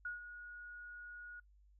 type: tone with ADSR envelope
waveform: sine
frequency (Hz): 1449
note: F#6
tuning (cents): -37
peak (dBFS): -38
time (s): 0.05-1.4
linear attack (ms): 4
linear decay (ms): 140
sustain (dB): -10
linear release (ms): 6
effects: noise-tail reverb RT60 0.1 s tail -24 dB re dry + added 50 Hz sine -63 dBFS peak until 1.79 s